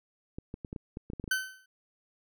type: clicks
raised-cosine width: 3 ms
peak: -25 dBFS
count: 11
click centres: 0.385 / 0.541 / 0.648 / 0.729 / 0.762 / 0.971 / 1.101 / 1.134 / 1.198 / 1.241 / 1.278 s
type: tone with exponential decay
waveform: 40% pulse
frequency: 1527 Hz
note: G6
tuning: 46 cents flat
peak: -23 dBFS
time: 1.31-1.66 s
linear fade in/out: 5 ms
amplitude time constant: 74 ms
effects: none